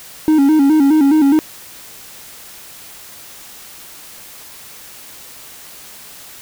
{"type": "tone with vibrato", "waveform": "triangle", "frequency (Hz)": 293.7, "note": "D4", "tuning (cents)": 0, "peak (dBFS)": -6, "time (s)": [0.28, 1.39], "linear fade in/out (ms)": 0, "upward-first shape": "square", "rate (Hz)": 4.8, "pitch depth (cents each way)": 100, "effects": ["white hiss -37 dBFS RMS until 6.41 s"]}